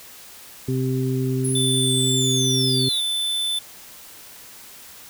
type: harmonic tone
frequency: 130 Hz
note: C3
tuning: 11 cents flat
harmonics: 1 / 2 / 3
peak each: -22 / -25 / -27 dBFS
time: 0.68-2.89 s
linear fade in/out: 5 ms
type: linear sweep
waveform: sine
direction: down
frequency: 10630 to 3615 Hz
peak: -25 dBFS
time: 1.44-3.01 s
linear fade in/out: 10 ms
type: tone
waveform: square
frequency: 3520 Hz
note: A7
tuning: in tune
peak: -22 dBFS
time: 1.55-3.59 s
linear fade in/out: 5 ms
effects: white hiss -43 dBFS RMS until 5.09 s